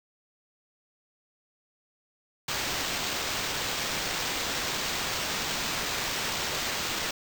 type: noise with sample-and-hold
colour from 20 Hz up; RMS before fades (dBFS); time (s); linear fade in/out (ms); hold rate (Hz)
white; -31; 2.48-7.11; 5; 11025
effects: none